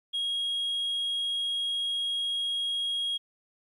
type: tone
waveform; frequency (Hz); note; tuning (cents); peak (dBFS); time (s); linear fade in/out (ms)
sine; 3282; G#7; -21; -25; 0.13-3.18; 20
effects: tanh soft clip ceiling -26 dBFS + 11-bit